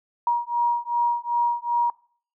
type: beating tone pair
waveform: sine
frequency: 950 / 952.6 Hz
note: A#5 / A#5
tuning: +33 / +37 cents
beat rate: 2.6 Hz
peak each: -23 dBFS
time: 0.27-1.9 s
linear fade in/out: 2 ms
effects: noise-tail reverb RT60 0.5 s tail -23 dB re dry